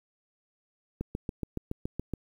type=click train; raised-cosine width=3 ms; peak=-19 dBFS; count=9; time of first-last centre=1.01-2.137 s; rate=7.1 Hz; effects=9-bit